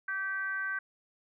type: tone with frequency modulation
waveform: sine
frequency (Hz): 1551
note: G6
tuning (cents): -19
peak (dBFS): -31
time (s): 0.08-0.79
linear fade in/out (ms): 5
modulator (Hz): 401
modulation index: 0.57
effects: none